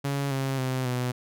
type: tone with pitch steps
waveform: sawtooth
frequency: 140 / 134.76 / 129.72 / 124.87 Hz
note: C#3 / C#3 / C3 / B2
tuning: +18 / -49 / -15 / +20 cents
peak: -22 dBFS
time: 0.04-1.12 s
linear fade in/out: 10 ms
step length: 270 ms
effects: none